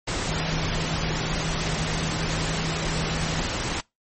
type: tone in noise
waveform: sine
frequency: 160 Hz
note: D#3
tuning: 49 cents sharp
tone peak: -29 dBFS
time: 0.28-3.41 s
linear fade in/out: 10 ms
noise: pink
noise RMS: -27 dBFS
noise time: 0.07-3.81 s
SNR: -5 dB
effects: noise-tail reverb RT60 0.2 s tail -24 dB re dry + MP3 32 kbps